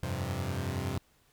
sawtooth chord, F suspended second, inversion none, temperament equal, 87.31 / 98 / 130.81 Hz, F2 / G2 / C3, 0 / 0 / 0 cents, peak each -32 dBFS, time 0.03-0.98 s, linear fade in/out 0 ms, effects pink hiss -67 dBFS RMS until 1.32 s

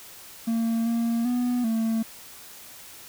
triangle tone with pitch steps, 228.1 / 232 / 245.6 / 224.5 Hz, A#3 / A#3 / B3 / A3, -37 / -8 / -9 / +35 cents, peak -20 dBFS, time 0.47-2.03 s, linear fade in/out 10 ms, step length 390 ms, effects white hiss -45 dBFS RMS until 3.08 s

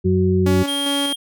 harmonic tone, 92.8 Hz, F#2, 6 cents sharp, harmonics 1 / 2 / 4, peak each -18 / -18 / -18 dBFS, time 0.04-0.64 s, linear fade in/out 20 ms
sawtooth tone with tremolo, 281.7 Hz, C#4, 28 cents sharp, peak -16 dBFS, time 0.46-1.13 s, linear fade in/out 5 ms, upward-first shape square, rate 2.5 Hz, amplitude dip 35%
square tone, 3217 Hz, G7, 44 cents sharp, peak -22 dBFS, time 0.67-1.16 s, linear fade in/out 20 ms
effects none

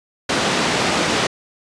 pink band-pass noise, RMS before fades -19 dBFS, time 0.29-1.27 s, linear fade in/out 5 ms, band 200 to 5600 Hz, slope 12 dB/octave, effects resampled to 22050 Hz

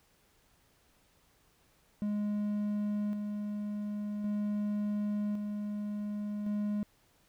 triangle tone with tremolo, 207.7 Hz, G#3, in tune, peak -28 dBFS, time 2.02-6.83 s, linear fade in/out 0 ms, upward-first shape square, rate 0.45 Hz, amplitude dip 35%, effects pink hiss -68 dBFS RMS until 7.28 s

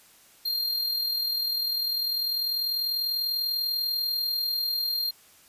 square tone with amplitude modulation, 4200 Hz, C8, 6 cents sharp, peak -24 dBFS, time 0.45-5.11 s, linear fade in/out 10 ms, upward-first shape sine, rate 40.2 Hz, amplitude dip 45%, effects white hiss -56 dBFS RMS until 5.48 s + resampled to 32000 Hz

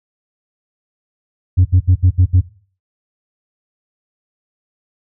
sine tone bursts, 91.4 Hz, F#2, 21 cents flat, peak -4 dBFS, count 6, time 1.57-2.413 s, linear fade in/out 20 ms, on 83 ms, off 69 ms, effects noise-tail reverb RT60 0.4 s tail -17 dB re dry + tanh soft clip ceiling -5 dBFS

